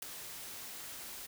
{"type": "noise with ADSR envelope", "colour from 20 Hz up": "white", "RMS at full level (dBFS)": -36, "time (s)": [0.02, 1.27], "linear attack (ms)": 6, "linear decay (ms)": 5, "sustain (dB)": -10, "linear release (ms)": 14, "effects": []}